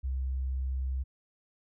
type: tone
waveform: sine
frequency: 65.4 Hz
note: C2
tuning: in tune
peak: -29 dBFS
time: 0.03-1.04 s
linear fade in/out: 20 ms
effects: none